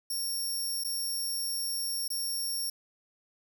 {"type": "tone with dropouts", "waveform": "15% pulse", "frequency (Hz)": 5510, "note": "F8", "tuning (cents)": -24, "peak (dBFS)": -25, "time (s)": [0.1, 2.7], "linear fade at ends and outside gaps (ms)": 5, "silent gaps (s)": [[0.838, 0.846], [2.08, 2.102]], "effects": []}